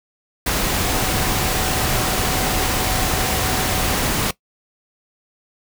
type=tone in noise; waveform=sine; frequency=750 Hz; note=F#5; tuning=23 cents sharp; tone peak=-29 dBFS; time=0.87-3.96 s; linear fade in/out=5 ms; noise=pink; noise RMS=-20 dBFS; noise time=0.46-4.31 s; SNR=-12 dB; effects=noise-tail reverb RT60 0.1 s tail -19 dB re dry

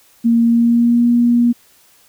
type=tone with pitch glide; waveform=sine; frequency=232.4 to 238.8 Hz; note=A#3 to A#3; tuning=-5 to +42 cents; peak=-9 dBFS; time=0.24-1.53 s; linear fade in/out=20 ms; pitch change=+47 cents; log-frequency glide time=0.43-1.08 s; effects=white hiss -51 dBFS RMS until 2.08 s

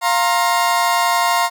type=chord; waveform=35% pulse; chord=F suspended fourth; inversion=none; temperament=equal with one note detuned; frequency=698.5 / 932.3 / 1063.6 Hz; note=F5 / Bb5 / C6; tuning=0 / 0 / +28 cents; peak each=-17 dBFS; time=0.01-1.5 s; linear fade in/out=50 ms; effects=none

